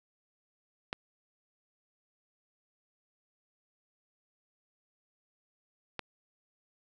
clicks, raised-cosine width 0.3 ms, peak -17 / -19 dBFS, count 2, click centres 0.929 / 5.993 s, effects none

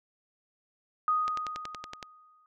sine tone with exponential decay, 1244.5 Hz, D#6, in tune, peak -22 dBFS, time 1.08-2.46 s, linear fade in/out 1 ms, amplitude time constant 300 ms
click train, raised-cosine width 0.2 ms, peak -20 dBFS, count 9, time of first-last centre 1.28-2.028 s, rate 10.7 Hz
effects none

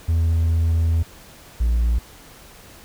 triangle tone pair in turn, 82.41 / 58.27 Hz, E2 / A#1, 0 / 0 cents, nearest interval tritone, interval 600 cents, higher first, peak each -13 dBFS, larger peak neither, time 0.08-1.03 / 1.6-1.99 s, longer first, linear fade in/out 10 ms, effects tanh soft clip ceiling -9 dBFS + pink hiss -45 dBFS RMS until 2.84 s

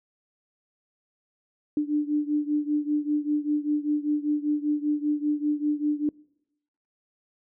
sine beating tone pair, 295.4 / 300.5 Hz, D4 / D4, +10 / +40 cents, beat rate 5.1 Hz, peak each -25 / -27 dBFS, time 1.77-6.09 s, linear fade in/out 2 ms, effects noise-tail reverb RT60 0.9 s tail -26 dB re dry

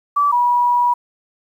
sine tone pair in turn, 1155 / 969.8 Hz, D6 / B5, -29 / -32 cents, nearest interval minor third, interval 303 cents, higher first, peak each -12 dBFS, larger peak neither, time 0.16-0.32 / 0.32-0.94 s, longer second, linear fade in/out 10 ms, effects 8-bit

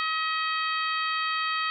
harmonic tone, 636 Hz, D#5, 38 cents sharp, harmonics 2 / 3 / 4 / 5 / 6 / 7, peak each -28 / -32 / -34 / -36 / -38 / -39 dBFS, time 0-1.7 s, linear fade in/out 0 ms, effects none

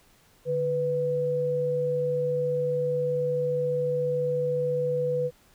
sine tone pair together, 147.64 / 495.2 Hz, D3 / B4, +9 / +5 cents, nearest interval octave + major sixth, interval 2096 cents, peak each -32 / -24 dBFS, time 0.45-5.31 s, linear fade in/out 50 ms, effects pink hiss -60 dBFS RMS until 5.54 s

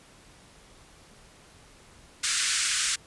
white band-pass noise, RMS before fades -27 dBFS, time 2.23-2.96 s, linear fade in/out 10 ms, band 1300 to 9100 Hz, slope 48 dB/octave, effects pink hiss -54 dBFS RMS until 3.06 s + resampled to 24000 Hz

